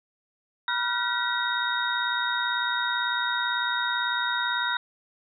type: tone cluster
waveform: sine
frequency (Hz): 970 / 1402 / 1520 / 1922 / 3732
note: B5 / F6 / F#6 / B6 / A#7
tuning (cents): -31 / +6 / +46 / -48 / +1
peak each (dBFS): -30 / -30 / -30 / -35 / -30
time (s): 0.68-4.77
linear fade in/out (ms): 2
effects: none